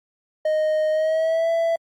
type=tone with pitch glide; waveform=triangle; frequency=620 to 664.5 Hz; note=D#5 to E5; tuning=-6 to +14 cents; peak=-16 dBFS; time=0.45-1.76 s; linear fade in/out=5 ms; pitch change=+120 cents; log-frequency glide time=0.91-1.5 s; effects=AAC 64 kbps